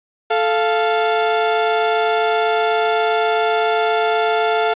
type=tone pair together; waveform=30% pulse; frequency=437.9 / 695.1 Hz; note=A4 / F5; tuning=-8 / -8 cents; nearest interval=minor sixth; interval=800 cents; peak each=-15 dBFS; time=0.3-4.74 s; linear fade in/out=10 ms; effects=resampled to 8000 Hz + 7-bit